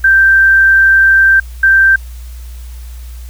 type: tone bursts at uneven times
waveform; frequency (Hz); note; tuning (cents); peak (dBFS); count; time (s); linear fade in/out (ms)
sine; 1568; G6; 0; -4; 2; 0.04-1.4 / 1.63-1.96; 5
effects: added 60 Hz sine -25 dBFS peak until 3.29 s + white hiss -42 dBFS RMS until 3.29 s